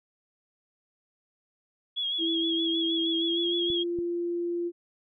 sine tone with vibrato, 3322 Hz, G#7, in tune, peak -27 dBFS, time 1.96-3.84 s, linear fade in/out 20 ms, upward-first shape sine, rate 6.4 Hz, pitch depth 46 cents each way
sine tone with pitch glide, 329.6 to 345.6 Hz, E4 to F4, 0 to -18 cents, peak -27 dBFS, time 2.18-4.72 s, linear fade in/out 50 ms, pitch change +82 cents, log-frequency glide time 3.18-3.49 s
clicks, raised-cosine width 3 ms, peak -28 dBFS, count 2, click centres 3.702 / 3.988 s
effects none

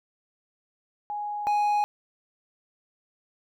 sine / triangle tone pair in turn, 830.6 / 830.6 Hz, G#5 / G#5, 0 / 0 cents, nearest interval unison, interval 0 cents, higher neither, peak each -29 / -19 dBFS, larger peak second, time 1.1-1.47 / 1.47-1.84 s, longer neither, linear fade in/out 0 ms, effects none

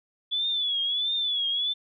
sine tone with vibrato, 3432 Hz, A7, 44 cents flat, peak -24 dBFS, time 0.31-1.74 s, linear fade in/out 20 ms, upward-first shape triangle, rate 1.5 Hz, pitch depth 110 cents each way, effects none

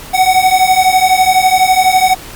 square beating tone pair, 742 / 754 Hz, F#5 / F#5, +5 / +32 cents, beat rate 12 Hz, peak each -11 dBFS, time 0.13-2.15 s, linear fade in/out 20 ms, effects pink hiss -31 dBFS RMS until 2.35 s + Opus 48 kbps

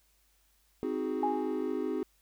triangle chord, Ab dominant seventh, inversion first, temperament equal with one note detuned, 261.6 / 314.7 / 370 / 415.3 Hz, C4 / Eb4 / Gb4 / Ab4, 0 / +20 / 0 / 0 cents, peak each -34 dBFS, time 0.83-2.03 s, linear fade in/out 0 ms
sine tone with exponential decay, 830 Hz, G#5, 1 cent flat, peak -25 dBFS, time 1.23-1.74 s, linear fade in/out 2 ms, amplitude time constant 110 ms
effects added 50 Hz sine -70 dBFS peak until 2.21 s + white hiss -70 dBFS RMS until 2.21 s

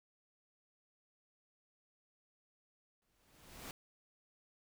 pink noise with exponential growth, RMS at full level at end -45 dBFS, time 3.02-3.71 s, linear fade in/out 1 ms, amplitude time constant 150 ms, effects none

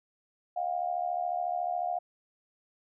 sine tone with amplitude modulation, 711 Hz, F5, 31 cents sharp, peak -25 dBFS, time 0.56-1.99 s, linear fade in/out 10 ms, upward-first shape sine, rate 74 Hz, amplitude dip 80%, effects none

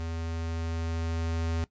square tone with level ramp, 82.41 Hz, E2, in tune, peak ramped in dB -33 to -28 dBFS, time 0-1.64 s, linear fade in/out 0 ms, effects noise-tail reverb RT60 0.1 s tail -17 dB re dry + resampled to 16000 Hz

